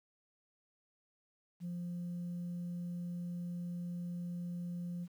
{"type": "tone", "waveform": "sine", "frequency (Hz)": 174.9, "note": "F3", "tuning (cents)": 3, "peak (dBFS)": -36, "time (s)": [1.6, 5.08], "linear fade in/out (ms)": 50, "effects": ["tanh soft clip ceiling -36 dBFS", "11-bit"]}